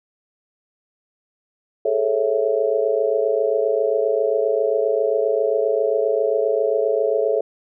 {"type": "chord", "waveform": "sine", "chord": "A major seventh", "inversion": "third", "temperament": "just", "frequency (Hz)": [412.5, 440, 550, 660], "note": ["G#4", "A4", "C#5", "E5"], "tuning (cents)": [-12, 0, -14, 2], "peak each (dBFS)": [-24, -20, -22, -24], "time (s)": [1.85, 7.41], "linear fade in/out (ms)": 5, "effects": []}